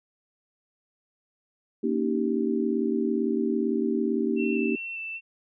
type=chord; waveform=sine; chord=Eb dominant seventh; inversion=second; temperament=just; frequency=233.3 / 280 / 311.1 / 388.9 Hz; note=Bb3 / Db4 / Eb4 / G4; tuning=+2 / +18 / 0 / -14 cents; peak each=-27 / -31 / -29 / -28 dBFS; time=1.83-4.76 s; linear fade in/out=10 ms
type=tone with vibrato; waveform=sine; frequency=2681 Hz; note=E7; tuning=29 cents sharp; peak=-32 dBFS; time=4.36-5.21 s; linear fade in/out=50 ms; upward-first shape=square; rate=2.5 Hz; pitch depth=14 cents each way
effects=none